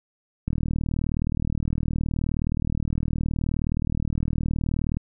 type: click train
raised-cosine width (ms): 5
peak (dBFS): -13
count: 177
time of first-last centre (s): 0.48-4.97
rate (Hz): 39.2
effects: none